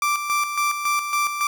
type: tone with tremolo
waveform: 30% pulse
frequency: 1174.7 Hz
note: D6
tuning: in tune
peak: -16 dBFS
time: 0.02-1.47 s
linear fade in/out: 2 ms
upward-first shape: square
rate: 3.6 Hz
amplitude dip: 55%
effects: none